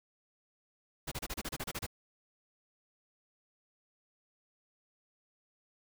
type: noise bursts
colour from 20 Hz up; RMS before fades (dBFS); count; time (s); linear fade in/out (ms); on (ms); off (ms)
pink; -38; 11; 1.07-1.866; 10; 46; 29
effects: none